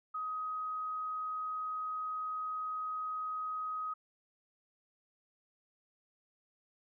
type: tone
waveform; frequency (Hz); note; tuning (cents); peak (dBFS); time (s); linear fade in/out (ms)
sine; 1259; D#6; +20; -35; 0.14-3.94; 10
effects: none